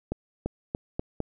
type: accelerating click train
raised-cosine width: 2 ms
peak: -15 dBFS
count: 5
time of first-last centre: 0.12-1.203 s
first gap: 340 ms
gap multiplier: 0.85
effects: none